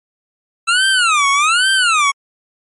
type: tone with vibrato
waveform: 25% pulse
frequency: 1318 Hz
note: E6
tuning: 1 cent flat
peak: -7 dBFS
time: 0.67-2.12 s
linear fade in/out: 20 ms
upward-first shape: sine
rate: 1.2 Hz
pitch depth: 300 cents each way
effects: MP3 48 kbps